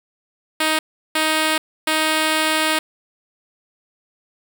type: tone bursts at uneven times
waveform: 5% pulse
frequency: 313.2 Hz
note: D#4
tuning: 11 cents sharp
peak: -5 dBFS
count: 3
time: 0.6-0.79 / 1.15-1.58 / 1.87-2.79 s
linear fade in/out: 5 ms
effects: none